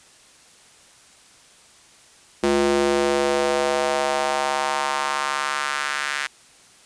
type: tone with high-pass filter sweep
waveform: square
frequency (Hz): 70.6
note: C#2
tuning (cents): +32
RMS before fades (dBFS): -22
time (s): 2.43-6.27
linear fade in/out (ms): 5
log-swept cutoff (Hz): 310 to 1700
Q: 2.1
effects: white hiss -51 dBFS RMS until 6.85 s + resampled to 22050 Hz